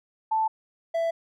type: tone pair in turn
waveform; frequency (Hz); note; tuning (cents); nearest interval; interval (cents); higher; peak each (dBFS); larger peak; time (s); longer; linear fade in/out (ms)
sine / triangle; 880 / 664.1; A5 / E5; 0 / +13; perfect fourth; 487; first; -21; neither; 0.31-0.48 / 0.94-1.11; neither; 10
effects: none